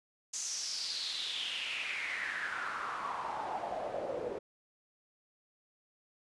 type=noise with band-pass filter sweep; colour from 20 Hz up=pink; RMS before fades=-38 dBFS; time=0.33-4.39 s; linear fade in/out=10 ms; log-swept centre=6700 to 450 Hz; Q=5.4; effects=resampled to 24000 Hz